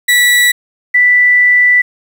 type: tone pair in turn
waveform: 35% pulse / sine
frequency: 1953 / 1975.7 Hz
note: B6 / B6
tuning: -20 / 0 cents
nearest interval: unison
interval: 20 cents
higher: second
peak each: -5 dBFS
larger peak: neither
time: 0.08-0.52 / 0.94-1.82 s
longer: second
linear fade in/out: 10 ms
effects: 7-bit